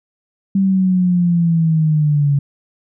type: linear sweep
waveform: sine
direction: down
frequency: 195.7 to 140 Hz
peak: -11 dBFS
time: 0.55-2.39 s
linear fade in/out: 5 ms
effects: none